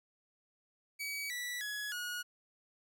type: tone with pitch steps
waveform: sawtooth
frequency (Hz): 2274 / 1956.9 / 1684 / 1449.2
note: C#7 / B6 / G#6 / F#6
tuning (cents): +44 / -16 / +24 / -36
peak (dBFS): -34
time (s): 0.99-2.23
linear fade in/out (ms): 20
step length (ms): 310
effects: none